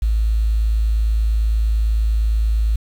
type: tone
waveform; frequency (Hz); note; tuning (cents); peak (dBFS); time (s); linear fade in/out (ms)
sine; 54.4; A1; -19; -14; 0.02-2.76; 5
effects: 7-bit